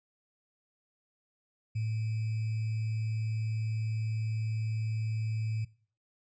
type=tone with sample-and-hold; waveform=sine; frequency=110 Hz; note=A2; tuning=in tune; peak=-29 dBFS; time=1.75-5.65 s; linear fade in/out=10 ms; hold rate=2450 Hz; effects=noise-tail reverb RT60 0.5 s tail -23 dB re dry + resampled to 16000 Hz